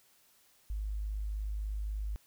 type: tone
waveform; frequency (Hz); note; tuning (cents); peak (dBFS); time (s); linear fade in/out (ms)
sine; 51.8; G#1; -4; -33; 0.7-2.16; 0
effects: white hiss -66 dBFS RMS until 2.26 s